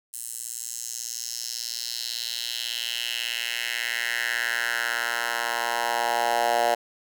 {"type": "tone with high-pass filter sweep", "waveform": "10% pulse", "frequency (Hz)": 118.2, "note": "A#2", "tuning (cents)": 24, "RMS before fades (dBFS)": -28, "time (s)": [0.13, 6.75], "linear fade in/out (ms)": 10, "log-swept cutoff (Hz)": [9100, 680], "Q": 2.8, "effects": []}